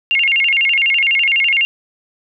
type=tone with vibrato; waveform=sine; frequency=2452 Hz; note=D#7; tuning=26 cents flat; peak=-11 dBFS; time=0.11-1.65 s; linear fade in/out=0 ms; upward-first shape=square; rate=12 Hz; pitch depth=220 cents each way; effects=none